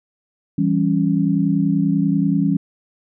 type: chord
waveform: sine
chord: C# diminished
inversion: first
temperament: equal with one note detuned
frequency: 165.67 / 196 / 277.2 Hz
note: E3 / G3 / C#4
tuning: +9 / 0 / 0 cents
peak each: -19 dBFS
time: 0.58-2.57 s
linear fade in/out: 5 ms
effects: none